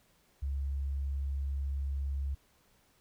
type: tone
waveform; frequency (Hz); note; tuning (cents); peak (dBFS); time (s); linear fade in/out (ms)
sine; 69; C#2; -7; -31; 0.42-2.35; 10
effects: pink hiss -68 dBFS RMS until 3 s